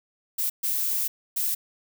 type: noise bursts at uneven times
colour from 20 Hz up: violet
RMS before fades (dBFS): -26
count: 3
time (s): 0.38-0.5 / 0.63-1.08 / 1.36-1.55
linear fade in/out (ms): 10
effects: none